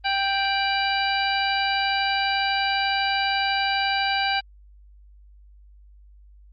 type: harmonic tone with a mistuned harmonic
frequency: 786 Hz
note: G5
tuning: 4 cents sharp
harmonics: 1 / 2 / 3 / 4 / 5 / 6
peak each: -24 / -27 / -29 / -30 / -31 / -32 dBFS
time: 0.04-4.41 s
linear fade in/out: 20 ms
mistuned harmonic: 4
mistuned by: -120 cents
effects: added 50 Hz sine -47 dBFS peak until 6.52 s + Opus 32 kbps